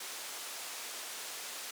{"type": "low-pass noise", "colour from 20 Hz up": "white", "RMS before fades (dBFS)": -43, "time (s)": [0, 1.71], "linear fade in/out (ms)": 5, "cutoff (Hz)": 9400, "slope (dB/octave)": 12, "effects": ["high-pass 400 Hz 12 dB/octave"]}